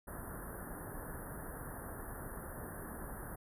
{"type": "band-stop noise", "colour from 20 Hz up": "pink", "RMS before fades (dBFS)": -45, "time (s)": [0.07, 3.36], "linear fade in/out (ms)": 10, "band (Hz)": [1800, 9500], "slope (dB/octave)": 96, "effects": ["resampled to 32000 Hz"]}